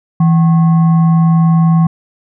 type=tone with frequency modulation; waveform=sine; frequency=164.81 Hz; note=E3; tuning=in tune; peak=-6 dBFS; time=0.2-1.87 s; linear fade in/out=5 ms; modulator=922 Hz; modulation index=0.26; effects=none